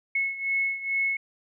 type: beating tone pair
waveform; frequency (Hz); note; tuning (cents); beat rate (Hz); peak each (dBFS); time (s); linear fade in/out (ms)
sine; 2189 / 2191.3; C#7 / C#7; -22 / -21; 2.3; -26 / -30; 0.15-1.17; 5
effects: none